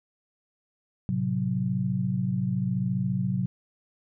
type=chord; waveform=sine; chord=F# diminished; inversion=first; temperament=equal; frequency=110 / 130.81 / 185 Hz; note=A2 / C3 / F#3; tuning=0 / 0 / 0 cents; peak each=-32 / -28 / -27 dBFS; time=1.09-3.46 s; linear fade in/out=0 ms; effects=none